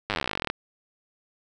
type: slowing click train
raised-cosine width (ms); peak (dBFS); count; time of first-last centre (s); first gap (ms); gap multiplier
0.3; -10; 25; 0.1-0.501; 9; 1.05
effects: none